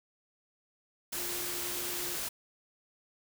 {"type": "tone in noise", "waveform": "sine", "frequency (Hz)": 352.4, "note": "F4", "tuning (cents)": 16, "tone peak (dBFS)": -44, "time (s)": [1.16, 2.16], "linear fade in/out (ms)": 10, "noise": "white", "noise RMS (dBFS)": -36, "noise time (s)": [1.12, 2.29], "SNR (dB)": -11, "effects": []}